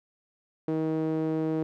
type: tone with band-pass filter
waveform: sawtooth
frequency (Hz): 158.4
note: D#3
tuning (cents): +31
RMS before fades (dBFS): -28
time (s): 0.68-1.63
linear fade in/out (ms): 0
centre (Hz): 380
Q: 2.6
effects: none